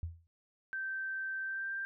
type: tone with exponential decay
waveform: sine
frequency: 83.6 Hz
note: E2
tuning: 25 cents sharp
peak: -32 dBFS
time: 0.03-0.27 s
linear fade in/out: 0 ms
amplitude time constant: 52 ms
type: tone with pitch glide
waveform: sine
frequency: 1556 to 1579.5 Hz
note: G6 to G6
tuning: -13 to +13 cents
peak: -35 dBFS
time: 0.73-1.85 s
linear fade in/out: 0 ms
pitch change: +26 cents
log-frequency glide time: 1.43-1.71 s
effects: none